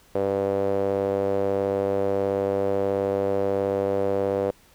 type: tone with band-pass filter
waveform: sawtooth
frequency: 98.5 Hz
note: G2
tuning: 9 cents sharp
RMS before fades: -24 dBFS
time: 0.15-4.51 s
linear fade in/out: 0 ms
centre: 510 Hz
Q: 4.2
effects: pink hiss -56 dBFS RMS until 4.74 s